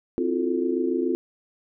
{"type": "chord", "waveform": "sine", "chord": "F major seventh", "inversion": "second", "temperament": "equal with one note detuned", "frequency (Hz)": [261.6, 329.6, 356.6, 440], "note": ["C4", "E4", "F4", "A4"], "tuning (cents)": [0, 0, 36, 0], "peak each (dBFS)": [-27, -28, -25, -30], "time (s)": [0.18, 1.15], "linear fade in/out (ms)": 0, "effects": []}